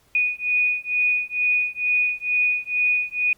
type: beating tone pair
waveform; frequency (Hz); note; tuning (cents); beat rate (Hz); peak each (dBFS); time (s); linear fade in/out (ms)
sine; 2471 / 2473.2; D#7 / D#7; -13 / -11; 2.2; -22; 0.15-3.33; 2
effects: pink hiss -60 dBFS RMS until 3.37 s + Opus 48 kbps